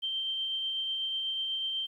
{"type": "tone with tremolo", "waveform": "sine", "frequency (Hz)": 3136, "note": "G7", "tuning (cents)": 0, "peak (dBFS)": -29, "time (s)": [0.02, 1.87], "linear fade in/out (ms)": 20, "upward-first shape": "triangle", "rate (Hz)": 8.1, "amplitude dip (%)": 25, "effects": ["11-bit"]}